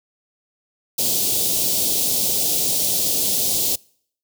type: band-stop noise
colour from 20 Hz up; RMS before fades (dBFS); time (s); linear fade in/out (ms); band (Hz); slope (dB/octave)
white; -20; 0.98-3.76; 10; 650 to 3400; 24
effects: noise-tail reverb RT60 0.6 s tail -26 dB re dry + high-pass 80 Hz 12 dB/octave